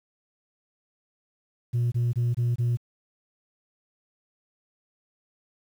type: tone bursts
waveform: sine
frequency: 120 Hz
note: B2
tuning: 49 cents flat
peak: -19 dBFS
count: 5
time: 1.73-2.772 s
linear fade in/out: 20 ms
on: 190 ms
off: 23 ms
effects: tanh soft clip ceiling -20 dBFS + 9-bit